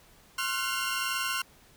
sawtooth tone cluster, 1061 / 1375 / 1489 / 2771 Hz, C6 / F6 / F#6 / F7, +24 / -27 / +11 / -14 cents, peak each -31 dBFS, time 0.38-1.42 s, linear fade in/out 5 ms, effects pink hiss -58 dBFS RMS until 1.76 s

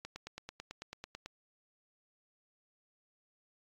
click train, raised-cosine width 0.2 ms, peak -26 dBFS, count 12, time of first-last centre 0.05-1.26 s, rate 9.09 Hz, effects AAC 64 kbps

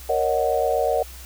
sine chord, D# minor seventh, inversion second, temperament equal, 466.2 / 554.4 / 622.3 / 740 Hz, A#4 / C#5 / D#5 / F#5, 0 / 0 / 0 / 0 cents, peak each -24 dBFS, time 0.09-1.03 s, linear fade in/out 5 ms, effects added 63 Hz sine -39 dBFS peak until 1.25 s + white hiss -43 dBFS RMS until 1.25 s

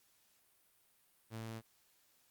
sawtooth tone, 112.2 Hz, A2, 34 cents sharp, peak -38 dBFS, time 1.3-1.62 s, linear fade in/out 50 ms, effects white hiss -72 dBFS RMS until 2.3 s + Opus 48 kbps

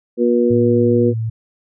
harmonic tone, 120 Hz, B2, 49 cents flat, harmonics 2 / 3 / 4, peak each -16 / -16 / -16 dBFS, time 0.17-1.14 s, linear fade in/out 50 ms
sine tone, 112.2 Hz, A2, 34 cents sharp, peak -18 dBFS, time 0.5-1.3 s, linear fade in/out 10 ms
effects none

